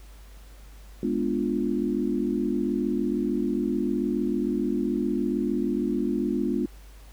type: chord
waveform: sine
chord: G# diminished seventh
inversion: none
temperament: equal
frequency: 207.7 / 246.9 / 293.7 / 349.2 Hz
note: G#3 / B3 / D4 / F4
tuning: 0 / 0 / 0 / 0 cents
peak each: -29 / -28 / -29 / -29 dBFS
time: 1.03-6.66 s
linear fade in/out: 2 ms
effects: added 50 Hz sine -44 dBFS peak until 7.12 s + pink hiss -55 dBFS RMS until 7.12 s